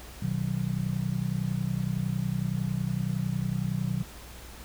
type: chord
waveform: sine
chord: B major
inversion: none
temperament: just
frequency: 123.47 / 154.34 / 185.21 Hz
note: B2 / D#3 / F#3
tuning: 0 / -14 / +2 cents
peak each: -31 dBFS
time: 0.22-4.03 s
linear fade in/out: 5 ms
effects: added 60 Hz sine -46 dBFS peak until 4.64 s + pink hiss -47 dBFS RMS until 4.64 s

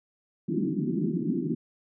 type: band-pass noise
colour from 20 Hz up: pink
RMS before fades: -28 dBFS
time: 0.48-1.55 s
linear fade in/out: 10 ms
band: 150 to 370 Hz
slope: 96 dB/octave
effects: none

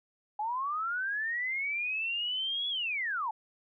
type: linear two-way sweep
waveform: sine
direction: up then down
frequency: 823 to 3400 to 823 Hz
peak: -30 dBFS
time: 0.39-3.31 s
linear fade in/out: 5 ms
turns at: 2.69 s
effects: none

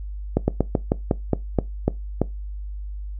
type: slowing click train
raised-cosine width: 2 ms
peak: -4 dBFS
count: 10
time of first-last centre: 0.37-2.216 s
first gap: 110 ms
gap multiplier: 1.15
effects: noise-tail reverb RT60 0.2 s tail -20 dB re dry + added 50 Hz sine -29 dBFS peak until 3.19 s

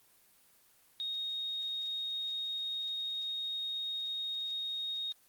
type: tone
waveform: sine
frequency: 3729 Hz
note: A#7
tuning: in tune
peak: -34 dBFS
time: 1-5.12 s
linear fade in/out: 0 ms
effects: white hiss -65 dBFS RMS until 5.28 s + Opus 24 kbps

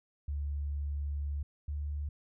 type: tone pair in turn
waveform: sine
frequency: 72 / 73.17 Hz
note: D2 / D2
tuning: -34 / -6 cents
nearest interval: unison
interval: 28 cents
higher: second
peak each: -32 / -33 dBFS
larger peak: first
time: 0.28-1.43 / 1.68-2.09 s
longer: first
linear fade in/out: 5 ms
effects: none

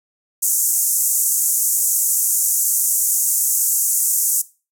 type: band-pass noise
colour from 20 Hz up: pink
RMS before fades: -18 dBFS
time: 0.42-4.42 s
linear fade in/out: 10 ms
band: 6600 to 15000 Hz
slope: 48 dB/octave
effects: noise-tail reverb RT60 0.3 s tail -18 dB re dry

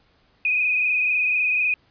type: tone with frequency modulation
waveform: sine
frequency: 2489 Hz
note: D#7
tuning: in tune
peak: -18 dBFS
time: 0.45-1.74 s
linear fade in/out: 2 ms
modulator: 24 Hz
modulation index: 2.6
effects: pink hiss -61 dBFS RMS until 1.9 s + resampled to 11025 Hz

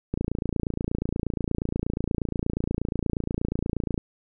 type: click train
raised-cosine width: 3 ms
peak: -13 dBFS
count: 110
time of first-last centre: 0.14-3.978 s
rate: 28.4 Hz
effects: none

